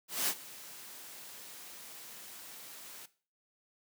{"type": "noise with ADSR envelope", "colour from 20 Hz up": "white", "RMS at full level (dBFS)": -30, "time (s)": [0.08, 3.06], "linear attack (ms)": 200, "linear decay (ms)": 61, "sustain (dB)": -19, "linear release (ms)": 7, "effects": ["noise-tail reverb RT60 0.4 s tail -17 dB re dry", "high-pass 150 Hz 12 dB/octave"]}